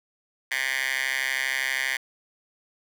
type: tone with high-pass filter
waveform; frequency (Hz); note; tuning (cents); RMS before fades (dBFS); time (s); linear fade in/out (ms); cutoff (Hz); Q
10% pulse; 132.5; C3; +22; -27; 0.51-1.97; 5; 1900; 3.3
effects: none